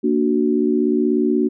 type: chord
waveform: sine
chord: Bb augmented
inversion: none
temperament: equal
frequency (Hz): 233.1 / 293.7 / 370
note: Bb3 / D4 / F#4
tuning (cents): 0 / 0 / 0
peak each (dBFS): -19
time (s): 0.03-1.49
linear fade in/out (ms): 20
effects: none